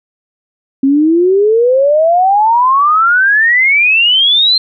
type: exponential sweep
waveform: sine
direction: up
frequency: 265.5 to 4186 Hz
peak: -6 dBFS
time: 0.83-4.58 s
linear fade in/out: 5 ms
effects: none